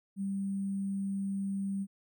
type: tone with sample-and-hold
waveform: sine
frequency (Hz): 196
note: G3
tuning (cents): 0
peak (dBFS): -31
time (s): 0.16-1.87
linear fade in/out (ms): 50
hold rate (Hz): 8820
effects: none